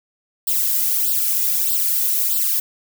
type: noise with flanger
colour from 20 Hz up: violet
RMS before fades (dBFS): -19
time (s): 0.47-2.6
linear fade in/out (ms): 5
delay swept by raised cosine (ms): 0.23 to 2.03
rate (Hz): 1.6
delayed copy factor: +0.85
effects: none